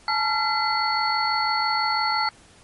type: tone cluster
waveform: sine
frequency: 858 / 904 / 1367 / 2035 / 4413 Hz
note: A5 / A5 / F6 / C7 / C#8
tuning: -44 / +47 / -37 / -49 / -9 cents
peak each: -25 / -31 / -25 / -29 / -26 dBFS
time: 0.08-2.29 s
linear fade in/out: 2 ms
effects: pink hiss -52 dBFS RMS until 2.63 s + MP3 48 kbps